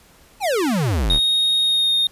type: exponential sweep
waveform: square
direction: down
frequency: 890 to 30.5 Hz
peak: -18 dBFS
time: 0.4-1.2 s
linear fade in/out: 50 ms
type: tone with pitch glide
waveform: triangle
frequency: 3729 to 3690 Hz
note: A#7 to A#7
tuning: 0 to -18 cents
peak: -14 dBFS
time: 1.1-2.07 s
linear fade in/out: 2 ms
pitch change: -18 cents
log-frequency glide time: 1.62-1.95 s
effects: pink hiss -51 dBFS RMS until 2.11 s + resampled to 32000 Hz